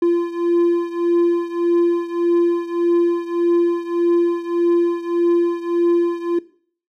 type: beating tone pair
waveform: triangle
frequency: 343.4 / 345.1 Hz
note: F4 / F4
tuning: -29 / -21 cents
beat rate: 1.7 Hz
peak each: -15 / -18 dBFS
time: 0.02-6.39 s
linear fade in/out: 5 ms
effects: noise-tail reverb RT60 0.5 s tail -18 dB re dry